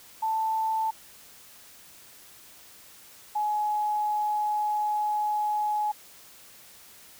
sine tone pair in turn, 883 / 842.5 Hz, A5 / G#5, +6 / +25 cents, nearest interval minor second, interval 81 cents, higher first, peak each -24 dBFS, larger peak neither, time 0.22-0.91 / 3.35-5.92 s, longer second, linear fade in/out 10 ms, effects white hiss -51 dBFS RMS until 7.19 s

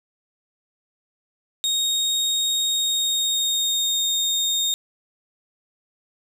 30% pulse tone with pitch glide, 3729 to 3693 Hz, A#7 to A#7, 0 to -17 cents, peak -17 dBFS, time 1.64-4.74 s, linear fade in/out 0 ms, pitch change -17 cents, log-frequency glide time 2.66-4.07 s, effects 9-bit

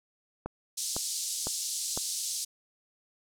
click train, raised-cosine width 1 ms, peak -20 dBFS, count 4, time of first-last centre 0.46-1.975 s, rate 1.98 Hz
white band-pass noise, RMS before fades -34 dBFS, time 0.77-2.45 s, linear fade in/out 10 ms, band 4300 to 9200 Hz, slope 24 dB/octave
effects none

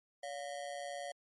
square ring-modulated tone, 640 Hz, D#5, 49 cents sharp, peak -38 dBFS, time 0.23-1.12 s, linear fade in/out 5 ms, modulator 69.4 Hz, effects MP3 48 kbps

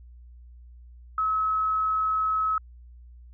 sine tone, 1287 Hz, E6, 42 cents flat, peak -22 dBFS, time 1.18-2.58 s, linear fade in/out 2 ms, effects added 60 Hz sine -45 dBFS peak until 3.33 s

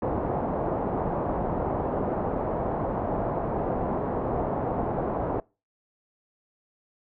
white low-pass noise, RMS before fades -28 dBFS, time 0.02-5.4 s, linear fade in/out 2 ms, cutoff 830 Hz, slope 24 dB/octave, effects noise-tail reverb RT60 0.3 s tail -25 dB re dry

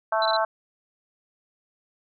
harmonic tone, 220 Hz, A3, in tune, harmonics 3 / 4 / 5 / 6 / 7, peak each -24 / -26 / -28 / -30 / -31 dBFS, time 0.12-0.45 s, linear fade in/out 5 ms
sine tone bursts, 4008 Hz, B7, 25 cents sharp, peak -25 dBFS, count 3, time 0.22-0.367 s, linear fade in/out 2 ms, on 35 ms, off 21 ms
effects none

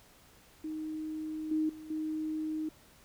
sine tone with level steps, 311.7 Hz, D#4, 3 cents sharp, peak -35 / -27 / -44 / -32 dBFS, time 0.64-2.69 s, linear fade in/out 5 ms, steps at 1.51 / 1.69 / 1.9 s, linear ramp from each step 5 ms, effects pink hiss -60 dBFS RMS until 3.04 s

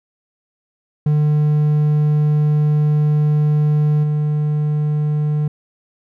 triangle tone with level steps, 150 Hz, D3, 37 cents sharp, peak -10 / -13 dBFS, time 1.06-5.48 s, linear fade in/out 5 ms, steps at 4.03 s, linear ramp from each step 10 ms, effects none

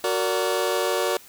sawtooth chord, Gb augmented, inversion none, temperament just, 370 / 462.5 / 578.1 Hz, Gb4 / Bb4 / D5, 0 / -14 / -27 cents, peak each -22 dBFS, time 0.04-1.17 s, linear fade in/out 2 ms, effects white hiss -48 dBFS RMS until 1.28 s

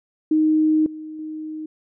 sine tone with level steps, 311.1 Hz, D#4, in tune, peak -14 / -31 / -28 dBFS, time 0.31-1.66 s, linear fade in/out 5 ms, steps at 0.86 / 1.19 s, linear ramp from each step 2 ms, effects none

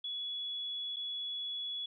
sine tone with dropouts, 3389 Hz, G#7, 34 cents sharp, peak -36 dBFS, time 0.04-1.86 s, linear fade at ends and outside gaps 5 ms, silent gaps 0.962-0.966 s, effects none

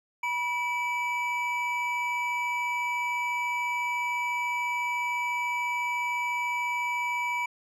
triangle tone pair together, 970 / 2307 Hz, B5 / D7, -31 / -31 cents, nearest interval octave + minor third, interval 1500 cents, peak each -28 dBFS, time 0.23-7.46 s, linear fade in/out 5 ms, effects none

